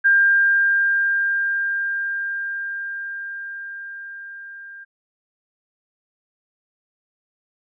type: tone with level ramp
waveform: sine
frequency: 1598 Hz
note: G6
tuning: 33 cents sharp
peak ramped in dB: -11 to -36 dBFS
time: 0.04-4.85 s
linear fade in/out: 20 ms
effects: none